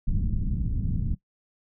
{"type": "low-pass noise", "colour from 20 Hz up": "pink", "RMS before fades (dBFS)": -26, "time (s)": [0.07, 1.15], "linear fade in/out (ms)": 10, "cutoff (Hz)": 190, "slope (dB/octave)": 24, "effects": ["noise-tail reverb RT60 0.1 s tail -18 dB re dry"]}